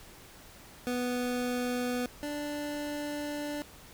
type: tone pair in turn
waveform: 25% pulse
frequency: 246.9 / 293.6 Hz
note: B3 / D4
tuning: 0 / 0 cents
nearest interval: minor third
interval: 300 cents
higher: second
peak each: -26 / -30 dBFS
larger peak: first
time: 0.87-2.06 / 2.23-3.62 s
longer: second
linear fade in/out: 0 ms
effects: pink hiss -52 dBFS RMS until 3.93 s